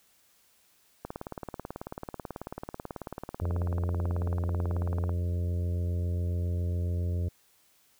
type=click train; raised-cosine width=1 ms; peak=-22 dBFS; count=75; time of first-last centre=1.05-5.094 s; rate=18.3 Hz
type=harmonic tone; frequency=87.31 Hz; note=F2; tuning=in tune; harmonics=1 / 2 / 3 / 4 / 5 / 6 / 7; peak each=-27 / -40 / -47 / -46 / -46 / -50 / -50 dBFS; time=3.41-7.29 s; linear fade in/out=10 ms
effects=white hiss -65 dBFS RMS until 7.99 s